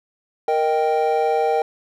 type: chord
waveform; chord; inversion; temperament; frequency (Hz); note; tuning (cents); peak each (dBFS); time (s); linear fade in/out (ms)
triangle; Eb major; second; equal; 466.2 / 622.3 / 784; Bb4 / Eb5 / G5; 0 / 0 / 0; -18 / -22 / -18; 0.48-1.62; 2
effects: none